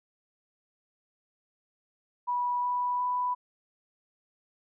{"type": "tone with pitch steps", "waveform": "sine", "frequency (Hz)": [978, 984.2, 990.5], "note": ["B5", "B5", "B5"], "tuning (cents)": [-17, -6, 5], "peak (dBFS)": -26, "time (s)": [2.27, 3.35], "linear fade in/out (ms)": 20, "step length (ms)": 360, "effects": []}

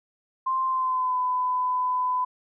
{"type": "tone with pitch glide", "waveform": "sine", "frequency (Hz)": [1047, 1004.3], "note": ["C6", "B5"], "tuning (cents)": [1, 29], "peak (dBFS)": -22, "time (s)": [0.46, 2.25], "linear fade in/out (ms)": 10, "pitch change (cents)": -72, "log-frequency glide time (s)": [0.66, 1.18], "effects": []}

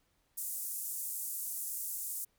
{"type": "band-pass noise", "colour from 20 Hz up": "white", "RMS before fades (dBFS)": -39, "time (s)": [0.37, 2.25], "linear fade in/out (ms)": 10, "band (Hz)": [7800, 16000], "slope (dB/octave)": 24, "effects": ["pink hiss -75 dBFS RMS until 2.38 s"]}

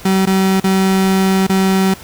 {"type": "tone with dropouts", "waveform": "35% pulse", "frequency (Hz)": 190.9, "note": "G3", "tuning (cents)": -46, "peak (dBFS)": -9, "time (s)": [0.05, 1.94], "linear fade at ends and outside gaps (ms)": 5, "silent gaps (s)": [[0.256, 0.27], [0.601, 0.64], [1.468, 1.495]], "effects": ["pink hiss -36 dBFS RMS until 2.03 s"]}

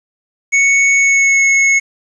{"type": "tone with pitch glide", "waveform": "square", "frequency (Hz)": [2217, 2188], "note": ["C#7", "C#7"], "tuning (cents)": [0, -23], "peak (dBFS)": -9, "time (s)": [0.52, 1.8], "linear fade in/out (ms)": 20, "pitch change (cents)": -23, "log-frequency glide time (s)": [0.96, 1.44], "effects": ["resampled to 22050 Hz", "7-bit"]}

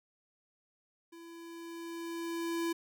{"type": "tone with level ramp", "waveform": "square", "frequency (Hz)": 335.4, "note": "E4", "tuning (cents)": 30, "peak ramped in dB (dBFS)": [-50, -31], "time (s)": [1.12, 2.73], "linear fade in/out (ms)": 10, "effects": []}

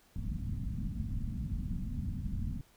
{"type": "low-pass noise", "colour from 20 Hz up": "pink", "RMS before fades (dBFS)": -36, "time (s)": [0.16, 2.61], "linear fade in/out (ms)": 2, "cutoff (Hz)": 240, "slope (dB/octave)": 48, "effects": ["pink hiss -65 dBFS RMS until 2.76 s"]}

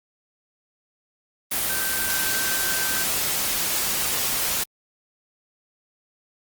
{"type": "tone in noise", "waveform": "sine", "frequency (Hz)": 1552, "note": "G6", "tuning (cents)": -18, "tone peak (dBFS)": -29, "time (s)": [1.69, 3.04], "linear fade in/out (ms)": 10, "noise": "white", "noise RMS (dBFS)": -24, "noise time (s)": [1.51, 4.64], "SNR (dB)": -8, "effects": ["Opus 24 kbps"]}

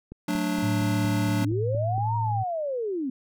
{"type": "click train", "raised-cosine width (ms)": 3, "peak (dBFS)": -26, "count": 9, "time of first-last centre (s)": [0.12, 1.98], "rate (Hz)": 4.3}
{"type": "chord", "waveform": "square", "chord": "D major", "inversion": "first", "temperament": "just", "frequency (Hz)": [183.54, 220.2, 293.7], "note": ["F#3", "A3", "D4"], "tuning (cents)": [-14, 2, 0], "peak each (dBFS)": [-30, -32, -28], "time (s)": [0.28, 1.45], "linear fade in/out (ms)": 5}
{"type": "tone with vibrato", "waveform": "sine", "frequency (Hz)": 110, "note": "A2", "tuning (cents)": 0, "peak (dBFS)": -25, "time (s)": [0.62, 2.44], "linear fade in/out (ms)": 20, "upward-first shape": "sine", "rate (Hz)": 16, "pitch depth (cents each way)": 17}
{"type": "linear two-way sweep", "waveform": "sine", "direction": "up then down", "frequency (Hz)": [246.6, 951, 246.6], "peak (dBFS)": -26, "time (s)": [1.42, 3.1], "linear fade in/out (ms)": 5, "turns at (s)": 2.16}
{"effects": []}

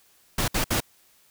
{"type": "noise bursts", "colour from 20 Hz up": "pink", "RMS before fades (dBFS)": -24, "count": 3, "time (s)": [0.38, 0.804], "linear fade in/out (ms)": 5, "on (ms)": 100, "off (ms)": 62, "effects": ["white hiss -60 dBFS RMS until 1.3 s"]}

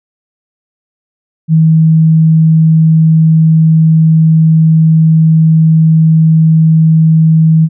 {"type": "tone", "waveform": "sine", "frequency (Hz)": 160, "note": "D#3", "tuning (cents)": 49, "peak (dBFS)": -3, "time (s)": [1.48, 7.69], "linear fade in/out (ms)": 50, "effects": []}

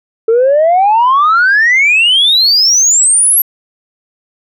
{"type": "exponential sweep", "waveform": "sine", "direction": "up", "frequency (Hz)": [440, 11840], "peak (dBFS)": -4, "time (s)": [0.28, 3.42], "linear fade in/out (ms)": 5, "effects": ["tanh soft clip ceiling -3 dBFS"]}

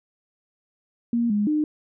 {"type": "tone with pitch steps", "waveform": "sine", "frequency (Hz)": [235.3, 207.3, 303.3], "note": ["A#3", "G#3", "D#4"], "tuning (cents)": [16, -3, -44], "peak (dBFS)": -19, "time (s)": [1.13, 1.64], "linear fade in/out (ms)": 2, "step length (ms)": 170, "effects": []}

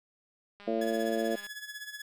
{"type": "click train", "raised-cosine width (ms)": 0.3, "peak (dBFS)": -35, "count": 177, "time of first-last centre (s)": [0.6, 1.467], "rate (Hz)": 203}
{"type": "harmonic tone", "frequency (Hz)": 112.8, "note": "A2", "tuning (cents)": 44, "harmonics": [2, 3, 4, 5, 6], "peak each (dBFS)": [-34, -34, -34, -34, -34], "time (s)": [0.67, 1.36], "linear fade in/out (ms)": 10}
{"type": "tone with tremolo", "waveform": "sawtooth", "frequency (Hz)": 1696, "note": "G#6", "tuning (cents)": 36, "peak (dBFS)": -34, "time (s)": [0.81, 2.02], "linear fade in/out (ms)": 5, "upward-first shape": "sine", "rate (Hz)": 16, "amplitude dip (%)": 70}
{"effects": []}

